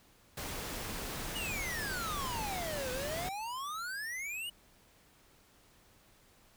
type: noise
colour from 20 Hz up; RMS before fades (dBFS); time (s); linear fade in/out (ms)
pink; -40; 0.37-3.29; 5
type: exponential two-way sweep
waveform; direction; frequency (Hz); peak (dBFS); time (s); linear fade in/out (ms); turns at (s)
square; down then up; 2960 to 493.9 to 2960; -38; 1.35-4.5; 10; 2.91
effects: pink hiss -64 dBFS RMS until 6.56 s